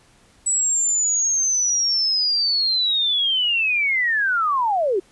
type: linear sweep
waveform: sine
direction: down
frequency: 7890 to 349.2 Hz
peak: -17 dBFS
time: 0.46-5 s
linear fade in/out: 10 ms
effects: pink hiss -55 dBFS RMS until 5.11 s + resampled to 24000 Hz